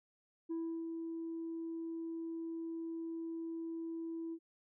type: tone with ADSR envelope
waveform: sine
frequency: 329.6 Hz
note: E4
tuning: in tune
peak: -33 dBFS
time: 0.49-4.39 s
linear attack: 23 ms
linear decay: 330 ms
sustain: -5 dB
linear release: 63 ms
effects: tanh soft clip ceiling -35 dBFS